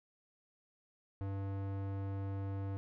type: tone with low-pass filter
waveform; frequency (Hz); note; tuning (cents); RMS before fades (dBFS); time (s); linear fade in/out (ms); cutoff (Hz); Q
square; 98; G2; 0; -39; 1.21-2.77; 0; 1200; 0.53
effects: none